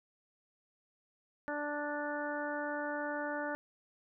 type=harmonic tone; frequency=293.7 Hz; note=D4; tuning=in tune; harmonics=1 / 2 / 3 / 4 / 5 / 6; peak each=-41 / -39 / -42 / -47 / -41 / -45 dBFS; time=1.48-3.55 s; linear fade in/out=0 ms; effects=none